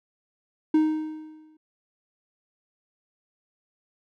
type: tone with exponential decay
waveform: triangle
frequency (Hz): 311.1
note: D#4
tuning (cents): 0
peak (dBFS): -13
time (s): 0.74-1.57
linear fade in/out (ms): 5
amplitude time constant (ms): 180
effects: none